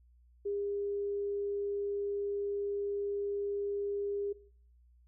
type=tone; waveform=sine; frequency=404.4 Hz; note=G#4; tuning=46 cents flat; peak=-32 dBFS; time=0.45-4.33 s; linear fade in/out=10 ms; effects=noise-tail reverb RT60 0.5 s tail -18 dB re dry + added 60 Hz sine -60 dBFS peak until 5.07 s